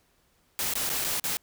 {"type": "noise with dropouts", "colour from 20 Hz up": "white", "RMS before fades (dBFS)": -29, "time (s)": [0.59, 1.37], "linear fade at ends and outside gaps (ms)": 0, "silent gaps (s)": [[0.737, 0.754], [0.893, 0.9], [1.042, 1.047], [1.198, 1.24]], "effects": ["pink hiss -67 dBFS RMS until 1.42 s"]}